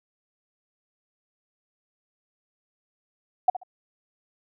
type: tone with echo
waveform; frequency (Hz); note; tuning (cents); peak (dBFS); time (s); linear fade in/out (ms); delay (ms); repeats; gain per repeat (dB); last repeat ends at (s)
sine; 740; F#5; 0; -13; 3.48-3.5; 5; 67; 2; -14; 3.634
effects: none